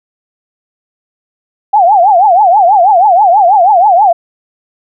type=tone with vibrato; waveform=sine; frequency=766 Hz; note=G5; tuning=40 cents flat; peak=-3 dBFS; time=1.73-4.13 s; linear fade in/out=10 ms; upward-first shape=triangle; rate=6.2 Hz; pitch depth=250 cents each way; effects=none